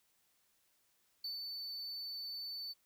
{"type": "tone with ADSR envelope", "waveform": "triangle", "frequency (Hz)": 4511, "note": "C#8", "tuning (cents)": 29, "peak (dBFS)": -37, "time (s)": [1.24, 2.74], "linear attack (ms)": 4, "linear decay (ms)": 130, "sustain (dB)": -3, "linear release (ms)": 29, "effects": ["white hiss -75 dBFS RMS until 2.85 s"]}